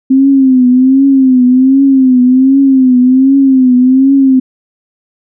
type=tone with vibrato; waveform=sine; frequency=261.6 Hz; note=C4; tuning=in tune; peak=-3 dBFS; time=0.1-4.4 s; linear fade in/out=10 ms; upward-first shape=triangle; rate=1.3 Hz; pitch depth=99 cents each way; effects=none